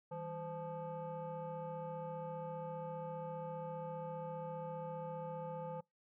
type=tone with frequency modulation; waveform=sine; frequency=515 Hz; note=C5; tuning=28 cents flat; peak=-40 dBFS; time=0.11-5.81 s; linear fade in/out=10 ms; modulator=355 Hz; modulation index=1.2; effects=noise-tail reverb RT60 0.2 s tail -26 dB re dry + tanh soft clip ceiling -37 dBFS